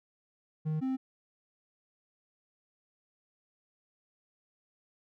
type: tone pair in turn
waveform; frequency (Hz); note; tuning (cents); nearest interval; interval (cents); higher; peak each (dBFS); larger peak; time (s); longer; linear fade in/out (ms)
triangle; 155.56 / 262.2; D#3 / C4; 0 / +4; major sixth; 904; second; -27; neither; 0.65-0.81 / 0.81-0.97; neither; 20
effects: none